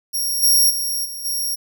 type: tone with level steps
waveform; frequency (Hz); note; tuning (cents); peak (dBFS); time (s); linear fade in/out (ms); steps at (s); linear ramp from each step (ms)
10% pulse; 5588; F8; 0; -14 / -6 / -15 / -23 / -15; 0.13-1.56; 20; 0.42 / 0.69 / 1.04 / 1.24; 20
effects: none